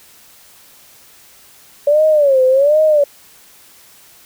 sine tone with vibrato, 567 Hz, C#5, 39 cents sharp, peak -8 dBFS, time 1.87-3.04 s, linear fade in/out 5 ms, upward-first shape sine, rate 1.3 Hz, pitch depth 170 cents each way, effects white hiss -45 dBFS RMS until 4.25 s

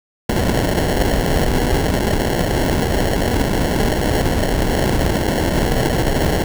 pink noise with sample-and-hold, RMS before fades -17 dBFS, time 0.29-6.44 s, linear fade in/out 5 ms, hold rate 1225 Hz, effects none

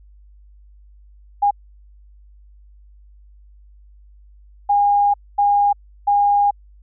sine tone bursts at uneven times, 814 Hz, G#5, 35 cents flat, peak -12 dBFS, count 4, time 1.42-1.51 / 4.69-5.14 / 5.38-5.73 / 6.07-6.51 s, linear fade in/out 10 ms, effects added 50 Hz sine -44 dBFS peak until 6.82 s

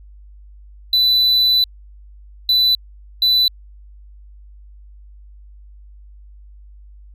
triangle tone bursts at uneven times, 3988 Hz, B7, 16 cents sharp, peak -10 dBFS, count 3, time 0.93-1.64 / 2.49-2.75 / 3.22-3.48 s, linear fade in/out 2 ms, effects added 50 Hz sine -39 dBFS peak until 7.14 s

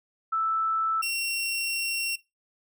sine / sawtooth tone pair in turn, 1318.5 / 2733 Hz, E6 / F7, 0 / -38 cents, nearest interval octave + minor second, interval 1262 cents, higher second, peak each -23 dBFS, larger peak neither, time 0.32-1.02 / 1.02-2.16 s, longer second, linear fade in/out 10 ms, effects noise-tail reverb RT60 0.2 s tail -17 dB re dry

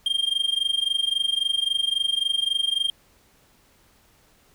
triangle tone with amplitude modulation, 3200 Hz, G7, 35 cents sharp, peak -16 dBFS, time 0.06-2.9 s, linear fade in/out 2 ms, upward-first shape sine, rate 23.7 Hz, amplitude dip 90%, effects pink hiss -59 dBFS RMS until 4.54 s

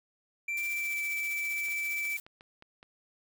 triangle tone with pitch glide, 2349 to 2319 Hz, D7 to D7, 0 to -22 cents, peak -29 dBFS, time 0.48-2.17 s, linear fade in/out 5 ms, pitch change -22 cents, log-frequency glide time 0.68-1 s
blue noise with tremolo, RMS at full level -41 dBFS, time 0.57-2.2 s, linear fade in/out 2 ms, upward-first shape triangle, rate 15 Hz, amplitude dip 60%
clicks, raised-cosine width 0.3 ms, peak -35 dBFS, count 6, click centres 1.684 / 2.052 / 2.265 / 2.409 / 2.624 / 2.829 s
effects none

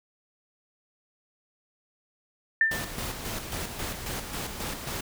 sine tone with exponential decay, 1788 Hz, A6, 27 cents sharp, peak -16 dBFS, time 2.61-2.95 s, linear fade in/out 2 ms, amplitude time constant 73 ms
pink noise with tremolo, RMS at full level -33 dBFS, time 2.71-5.01 s, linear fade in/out 5 ms, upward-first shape square, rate 3.7 Hz, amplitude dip 45%
effects none

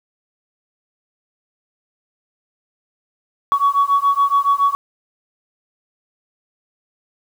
sine beating tone pair, 1120 / 1127.1 Hz, C#6 / C#6, +18 / +28 cents, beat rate 7.1 Hz, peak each -15 dBFS, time 3.52-4.75 s, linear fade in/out 0 ms, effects tanh soft clip ceiling -7 dBFS + 7-bit

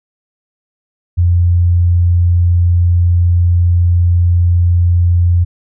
sine tone, 87.31 Hz, F2, in tune, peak -7 dBFS, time 1.17-5.45 s, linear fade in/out 20 ms, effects none

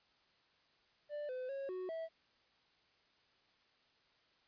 triangle tone with pitch steps, 590 / 509 / 548 / 369.2 / 652 Hz, D5 / C5 / C#5 / F#4 / E5, +8 / -48 / -20 / -4 / -19 cents, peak -38 dBFS, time 1.09-2.09 s, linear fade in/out 50 ms, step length 200 ms, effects white hiss -72 dBFS RMS until 4.47 s + resampled to 11025 Hz

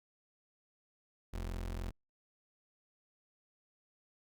30% pulse tone, 43.42 Hz, F1, 9 cents flat, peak -35 dBFS, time 1.33-1.91 s, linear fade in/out 10 ms, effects Opus 48 kbps

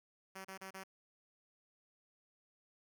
5% pulse tone bursts, 191.1 Hz, G3, 44 cents flat, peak -35 dBFS, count 4, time 0.35-0.838 s, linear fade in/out 10 ms, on 98 ms, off 32 ms, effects none

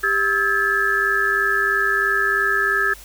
sine tone cluster, 396 / 1297 / 1617 / 1720 Hz, G4 / E6 / G#6 / A6, +18 / -28 / -47 / -40 cents, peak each -27 / -23 / -22 / -19 dBFS, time 0.03-2.94 s, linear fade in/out 10 ms, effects added 50 Hz sine -43 dBFS peak until 3.04 s + white hiss -43 dBFS RMS until 3.04 s

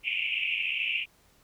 pink band-pass noise, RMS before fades -30 dBFS, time 0.03-1.06 s, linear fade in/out 50 ms, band 2300 to 2900 Hz, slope 96 dB/octave, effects pink hiss -63 dBFS RMS until 1.43 s

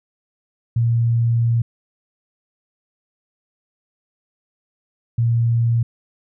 sine tone pair in turn, 116.8 / 116.8 Hz, A#2 / A#2, +4 / +4 cents, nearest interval unison, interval 0 cents, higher neither, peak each -14 dBFS, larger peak neither, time 0.76-1.62 / 5.18-5.83 s, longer first, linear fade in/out 5 ms, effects none

